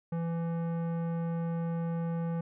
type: tone with tanh clipping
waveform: sine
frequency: 167.3 Hz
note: E3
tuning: 26 cents sharp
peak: -32 dBFS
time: 0.12-2.41 s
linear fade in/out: 5 ms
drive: 15 dB
effects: none